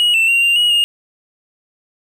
triangle tone with pitch steps, 2901 / 2678 / 2760 / 2784 / 2901 / 2842 Hz, F#7 / E7 / F7 / F7 / F#7 / F7, -35 / +27 / -21 / -6 / -35 / +30 cents, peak -9 dBFS, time 0-0.84 s, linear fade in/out 0 ms, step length 140 ms, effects none

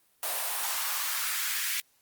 white noise with high-pass filter sweep, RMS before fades -31 dBFS, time 0.23-1.8 s, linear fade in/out 0 ms, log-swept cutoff 640 to 2000 Hz, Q 2.1, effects white hiss -67 dBFS RMS until 2.01 s + Opus 32 kbps

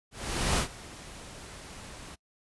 pink noise with ADSR envelope, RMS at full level -26 dBFS, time 0.11-2.16 s, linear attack 470 ms, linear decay 97 ms, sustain -19 dB, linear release 23 ms, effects noise-tail reverb RT60 0.1 s tail -24 dB re dry + resampled to 24000 Hz

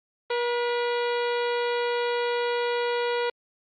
harmonic tone with a mistuned harmonic, 479.8 Hz, A#4, 50 cents sharp, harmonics 1 / 2 / 3 / 4 / 5 / 6 / 7 / 8 / 9, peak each -25 / -31 / -35 / -37 / -39 / -41 / -42 / -43 / -44 dBFS, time 0.3-3.3 s, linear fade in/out 5 ms, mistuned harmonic 4, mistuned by +52 cents, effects Opus 24 kbps

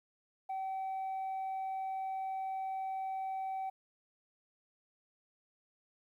sine tone, 766 Hz, G5, 40 cents flat, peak -33 dBFS, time 0.49-3.7 s, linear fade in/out 10 ms, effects tanh soft clip ceiling -34 dBFS + 12-bit

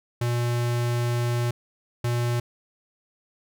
square tone bursts at uneven times, 120 Hz, B2, 49 cents flat, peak -23 dBFS, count 2, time 0.21-1.51 / 2.04-2.4 s, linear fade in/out 5 ms, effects none

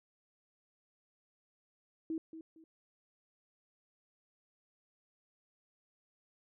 sine tone with echo, 322.1 Hz, E4, 40 cents flat, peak -34 dBFS, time 2.1-2.18 s, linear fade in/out 2 ms, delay 230 ms, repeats 2, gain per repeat -11 dB, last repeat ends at 2.64 s, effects none

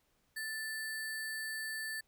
sine tone with sample-and-hold, 1760 Hz, A6, in tune, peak -37 dBFS, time 0.36-2.01 s, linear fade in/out 10 ms, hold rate 6300 Hz, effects pink hiss -75 dBFS RMS until 2.07 s

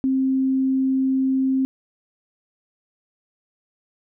sine tone, 264.5 Hz, C4, 19 cents sharp, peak -17 dBFS, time 0.04-1.65 s, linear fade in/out 0 ms, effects none

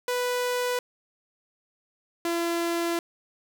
sawtooth tone pair in turn, 493.9 / 339.3 Hz, B4 / F4, 0 / -50 cents, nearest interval tritone, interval 650 cents, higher first, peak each -21 dBFS, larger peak neither, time 0.08-0.79 / 2.25-2.99 s, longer second, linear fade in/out 2 ms, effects none

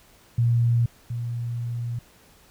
sine tone pair in turn, 118.1 / 118.85 Hz, A#2 / A#2, +23 / +34 cents, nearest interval unison, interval 11 cents, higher second, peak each -17 / -26 dBFS, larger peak first, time 0.38-0.86 / 1.1-1.99 s, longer second, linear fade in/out 5 ms, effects pink hiss -55 dBFS RMS until 2.5 s

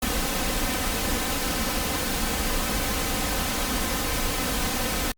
pink noise with comb filter, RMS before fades -26 dBFS, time 0.02-5.12 s, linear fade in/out 5 ms, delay 3.9 ms, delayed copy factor +0.6, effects Opus 48 kbps

